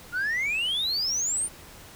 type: exponential sweep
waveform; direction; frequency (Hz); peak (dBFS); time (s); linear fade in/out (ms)
sine; up; 1397 to 9397; -22; 0.12-1.49; 50
effects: tanh soft clip ceiling -23 dBFS + pink hiss -47 dBFS RMS until 1.95 s